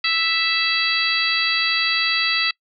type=harmonic tone; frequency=659.3 Hz; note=E5; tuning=in tune; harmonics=2 / 3 / 4 / 5 / 6 / 7; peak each=-28 / -24 / -23 / -27 / -24 / -24 dBFS; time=0.04-2.51 s; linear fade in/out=5 ms; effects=noise-tail reverb RT60 0.1 s tail -25 dB re dry

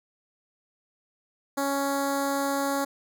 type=tone with notch filter; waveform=10% pulse; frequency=278 Hz; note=C#4; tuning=5 cents sharp; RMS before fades=-27 dBFS; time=1.57-2.85 s; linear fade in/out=10 ms; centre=2700 Hz; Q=0.61; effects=none

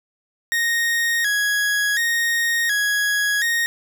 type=tone with vibrato; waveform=40% pulse; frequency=1760 Hz; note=A6; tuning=in tune; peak=-17 dBFS; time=0.52-3.66 s; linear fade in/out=0 ms; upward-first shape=square; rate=0.69 Hz; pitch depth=96 cents each way; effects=none

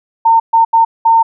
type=tone bursts at uneven times; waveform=sine; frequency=910 Hz; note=A#5; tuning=42 cents flat; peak=-5 dBFS; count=4; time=0.25-0.4 / 0.53-0.65 / 0.73-0.85 / 1.05-1.23 s; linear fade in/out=10 ms; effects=none

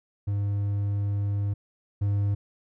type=tone pair in turn; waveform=triangle; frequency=101.2 / 101.2 Hz; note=G#2 / G#2; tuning=-44 / -44 cents; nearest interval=unison; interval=0 cents; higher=neither; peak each=-22 / -20 dBFS; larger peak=second; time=0.27-1.54 / 2.01-2.35 s; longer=first; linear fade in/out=10 ms; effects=none

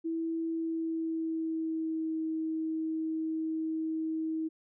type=tone with pitch glide; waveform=sine; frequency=327.7 to 318.9 Hz; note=E4 to D#4; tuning=-10 to +43 cents; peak=-30 dBFS; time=0.04-4.49 s; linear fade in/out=20 ms; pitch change=-47 cents; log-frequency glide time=0.5-2.21 s; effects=none

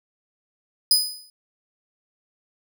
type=tone with exponential decay; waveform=sawtooth; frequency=4991 Hz; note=D#8; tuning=5 cents sharp; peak=-9 dBFS; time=0.91-1.3 s; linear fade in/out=2 ms; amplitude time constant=83 ms; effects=none

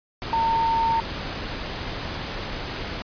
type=tone in noise; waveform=sine; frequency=910 Hz; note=A#5; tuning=42 cents flat; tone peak=-19 dBFS; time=0.33-1 s; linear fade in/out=0 ms; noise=pink; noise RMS=-31 dBFS; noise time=0.22-3.02 s; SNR=+9 dB; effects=resampled to 11025 Hz

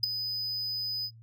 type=tone with ADSR envelope; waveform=triangle; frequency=4998 Hz; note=D#8; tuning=7 cents sharp; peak=-18 dBFS; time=0.03-1.11 s; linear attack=7 ms; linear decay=11 ms; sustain=-11 dB; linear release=62 ms; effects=noise-tail reverb RT60 0.1 s tail -20 dB re dry + added 113 Hz sine -49 dBFS peak until 1.22 s

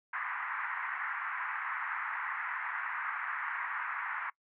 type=band-pass noise; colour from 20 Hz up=white; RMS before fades=-37 dBFS; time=0.13-4.3 s; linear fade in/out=5 ms; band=920 to 2000 Hz; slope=48 dB/octave; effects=noise-tail reverb RT60 0.1 s tail -23 dB re dry

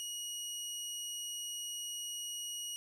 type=tone; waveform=20% pulse; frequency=2900 Hz; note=F#7; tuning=35 cents flat; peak=-34 dBFS; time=0-2.76 s; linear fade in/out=0 ms; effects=none

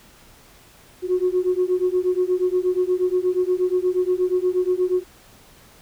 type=beating tone pair; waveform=sine; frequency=360.5 / 368.9 Hz; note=F#4 / F#4; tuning=-45 / -5 cents; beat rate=8.4 Hz; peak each=-20 dBFS; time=1.02-5.04 s; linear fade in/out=50 ms; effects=tanh soft clip ceiling -11 dBFS + pink hiss -50 dBFS RMS until 5.81 s

